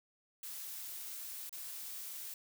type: noise with dropouts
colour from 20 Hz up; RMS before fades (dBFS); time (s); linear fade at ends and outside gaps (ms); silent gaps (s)
blue; -45; 0.43-2.34; 2; 1.494-1.527
effects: none